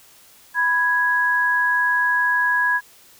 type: tone pair together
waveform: sine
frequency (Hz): 987.8 / 1661.2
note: B5 / G#6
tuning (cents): 0 / 0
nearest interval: major sixth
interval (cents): 900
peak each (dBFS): -22 / -17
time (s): 0.54-2.81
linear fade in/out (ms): 50
effects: white hiss -50 dBFS RMS until 3.19 s